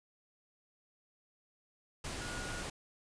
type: tone in noise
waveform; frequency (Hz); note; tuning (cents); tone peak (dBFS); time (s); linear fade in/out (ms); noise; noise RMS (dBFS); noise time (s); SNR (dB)
sine; 1441; F#6; -46; -45; 2.21-2.62; 5; pink; -41; 2.04-2.7; -7
effects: resampled to 22050 Hz